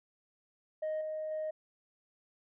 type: tone with level steps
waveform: sine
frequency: 622.3 Hz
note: D#5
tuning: in tune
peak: -30 / -34 / -32 dBFS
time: 0.82-1.51 s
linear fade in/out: 10 ms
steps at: 1.01 / 1.31 s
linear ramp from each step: 2 ms
effects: tanh soft clip ceiling -31 dBFS